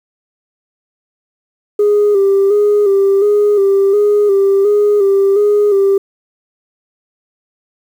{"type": "tone with vibrato", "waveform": "sine", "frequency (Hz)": 403.6, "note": "G#4", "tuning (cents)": -49, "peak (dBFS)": -6, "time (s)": [1.79, 5.98], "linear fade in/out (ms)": 5, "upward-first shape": "square", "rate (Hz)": 1.4, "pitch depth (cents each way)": 44, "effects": ["tanh soft clip ceiling -5 dBFS", "7-bit"]}